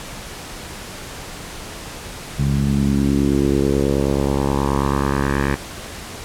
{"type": "tone with low-pass filter sweep", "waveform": "10% pulse", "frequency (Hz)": 69.3, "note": "C#2", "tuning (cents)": 0, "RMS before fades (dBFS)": -18, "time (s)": [2.38, 5.56], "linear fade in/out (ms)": 20, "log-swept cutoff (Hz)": [150, 2000], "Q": 2.4, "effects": ["pink hiss -33 dBFS RMS until 6.24 s", "low-pass 11000 Hz 12 dB/octave"]}